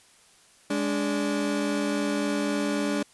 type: tone pair together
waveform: 30% pulse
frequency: 206.5 / 290.1 Hz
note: G#3 / D4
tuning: -10 / -21 cents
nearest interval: tritone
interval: 589 cents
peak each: -26 / -24 dBFS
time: 0.7-3.03 s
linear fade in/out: 5 ms
effects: white hiss -57 dBFS RMS until 3.13 s + resampled to 24000 Hz